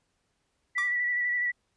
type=tone with vibrato; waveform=sine; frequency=1954 Hz; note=B6; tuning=19 cents flat; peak=-25 dBFS; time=0.75-1.52 s; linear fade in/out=20 ms; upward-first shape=square; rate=12 Hz; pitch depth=18 cents each way
type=tone with exponential decay; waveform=45% pulse; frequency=1174.7 Hz; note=D6; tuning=in tune; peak=-30 dBFS; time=0.78-0.98 s; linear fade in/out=1 ms; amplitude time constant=43 ms
effects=pink hiss -75 dBFS RMS until 1.76 s + resampled to 22050 Hz